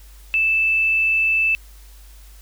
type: tone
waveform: sine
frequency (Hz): 2637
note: E7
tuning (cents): 0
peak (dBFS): -15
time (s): 0.34-1.55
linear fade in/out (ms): 0
effects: added 50 Hz sine -41 dBFS peak until 2.41 s + white hiss -51 dBFS RMS until 2.41 s